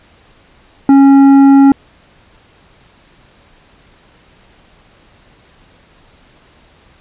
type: tone with tanh clipping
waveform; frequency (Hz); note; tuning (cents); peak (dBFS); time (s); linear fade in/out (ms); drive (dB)
triangle; 275.1; C#4; -13; -4; 0.89-1.72; 2; 13
effects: pink hiss -47 dBFS RMS until 7 s + resampled to 8000 Hz